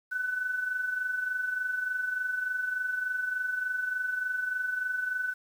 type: tone with amplitude modulation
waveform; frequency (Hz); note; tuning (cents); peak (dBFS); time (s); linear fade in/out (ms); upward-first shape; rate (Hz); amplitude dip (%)
sine; 1500; F#6; +23; -26; 0.11-5.34; 20; sine; 23.4; 55
effects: 9-bit